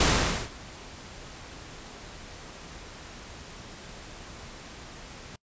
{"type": "noise with ADSR envelope", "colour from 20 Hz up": "pink", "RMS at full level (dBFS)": -20, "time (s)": [0, 5.36], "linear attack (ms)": 6, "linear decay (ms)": 480, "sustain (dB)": -24, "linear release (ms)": 4, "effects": ["noise-tail reverb RT60 0.1 s tail -24 dB re dry", "resampled to 16000 Hz"]}